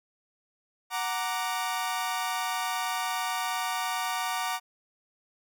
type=chord; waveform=sawtooth; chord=Gb augmented; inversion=none; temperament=equal; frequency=740 / 932.3 / 1174.7 Hz; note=Gb5 / Bb5 / D6; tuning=0 / 0 / 0 cents; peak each=-29 / -29 / -30 dBFS; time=0.9-4.6 s; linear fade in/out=50 ms; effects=none